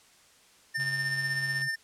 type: tone with tremolo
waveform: square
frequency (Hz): 1800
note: A6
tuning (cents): +39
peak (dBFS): -27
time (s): 0.74-1.76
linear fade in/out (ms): 20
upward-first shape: sine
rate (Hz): 16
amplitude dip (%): 45
type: tone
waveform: sine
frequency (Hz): 137.1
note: C#3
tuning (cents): -19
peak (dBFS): -37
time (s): 0.77-1.69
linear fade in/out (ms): 20
type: click train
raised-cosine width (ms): 0.2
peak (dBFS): -28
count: 82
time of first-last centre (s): 0.8-1.618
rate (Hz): 99
effects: white hiss -59 dBFS RMS until 1.83 s + low-pass 9000 Hz 12 dB/octave